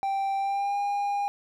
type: tone with pitch glide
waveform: triangle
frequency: 784 to 809.8 Hz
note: G5 to G#5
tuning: 0 to -44 cents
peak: -23 dBFS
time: 0.03-1.28 s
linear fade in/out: 0 ms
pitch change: +56 cents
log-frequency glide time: 0.37-0.78 s
effects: none